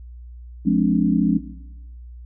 sine chord, D half-diminished seventh, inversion first, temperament just, 176.2 / 211.4 / 264.3 / 293.7 Hz, F3 / Ab3 / C4 / D4, +16 / +31 / +18 / 0 cents, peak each -20 / -19 / -21 / -21 dBFS, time 0.65-1.39 s, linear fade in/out 20 ms, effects noise-tail reverb RT60 1.0 s tail -17 dB re dry + added 60 Hz sine -36 dBFS peak until 2.25 s

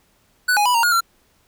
square tone with pitch steps, 1488 / 829 / 986 / 927 / 1435 / 1365 Hz, F#6 / G#5 / B5 / A#5 / F6 / F6, +9 / -3 / -3 / -10 / +47 / -40 cents, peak -15 dBFS, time 0.48-1.008 s, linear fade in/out 10 ms, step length 88 ms, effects pink hiss -60 dBFS RMS until 1.47 s

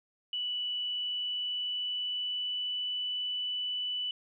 sine tone with pitch glide, 2960 to 2979 Hz, F#7 to F#7, 0 to +11 cents, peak -31 dBFS, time 0.33-4.11 s, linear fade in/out 2 ms, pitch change +11 cents, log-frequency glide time 0.75-3 s, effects none

